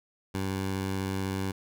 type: tone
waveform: 15% pulse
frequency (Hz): 96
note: G2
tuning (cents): -36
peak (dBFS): -23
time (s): 0.34-1.52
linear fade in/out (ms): 10
effects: none